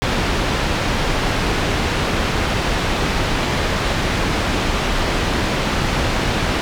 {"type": "low-pass noise", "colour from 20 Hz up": "pink", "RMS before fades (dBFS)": -19, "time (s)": [0.02, 6.61], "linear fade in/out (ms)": 0, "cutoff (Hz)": 4100, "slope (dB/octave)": 12, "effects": []}